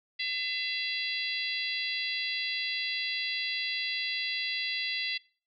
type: harmonic tone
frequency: 675 Hz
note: E5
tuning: 41 cents sharp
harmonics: 3 / 4 / 5 / 6 / 7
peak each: -35 / -36 / -37 / -38 / -38 dBFS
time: 0.19-5.18 s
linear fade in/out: 10 ms
effects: noise-tail reverb RT60 0.4 s tail -21 dB re dry